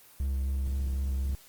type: tone with vibrato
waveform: triangle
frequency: 67.4 Hz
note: C#2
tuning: 48 cents flat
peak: -25 dBFS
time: 0.2-1.35 s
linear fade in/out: 0 ms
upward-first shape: triangle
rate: 3.9 Hz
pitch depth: 22 cents each way
effects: white hiss -55 dBFS RMS until 1.48 s + Opus 24 kbps